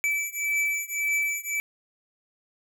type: beating tone pair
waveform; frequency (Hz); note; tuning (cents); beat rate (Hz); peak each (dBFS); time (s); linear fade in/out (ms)
square; 2311 / 2312.8; D7 / D7; -28 / -27; 1.8; -28 / -29; 0.04-1.6; 0
effects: none